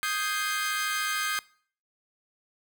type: chord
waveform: sawtooth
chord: Ab major seventh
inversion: second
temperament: equal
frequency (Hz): 1244.5 / 1568 / 1661.2 / 2093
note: Eb6 / G6 / Ab6 / C7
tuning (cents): 0 / 0 / 0 / 0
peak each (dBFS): -28 / -28 / -33 / -30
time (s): 0.03-1.39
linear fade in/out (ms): 0
effects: noise-tail reverb RT60 0.5 s tail -22 dB re dry